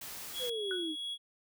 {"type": "noise", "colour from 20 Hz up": "white", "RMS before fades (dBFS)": -44, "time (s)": [0.01, 0.5], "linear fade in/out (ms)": 5}
{"type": "tone with tremolo", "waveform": "triangle", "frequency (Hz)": 3338, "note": "G#7", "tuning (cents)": 8, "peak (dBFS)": -34, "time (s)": [0.33, 1.18], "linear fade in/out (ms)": 50, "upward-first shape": "sine", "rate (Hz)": 2.9, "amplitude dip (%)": 25}
{"type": "exponential sweep", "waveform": "sine", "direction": "down", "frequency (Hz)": [523.3, 298.4], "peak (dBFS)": -35, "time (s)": [0.39, 0.96], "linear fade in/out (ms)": 50}
{"type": "tone with exponential decay", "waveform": "sine", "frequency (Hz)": 1480, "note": "F#6", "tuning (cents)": 0, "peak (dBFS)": -33, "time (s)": [0.71, 0.89], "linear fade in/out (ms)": 1, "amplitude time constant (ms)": 37}
{"effects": []}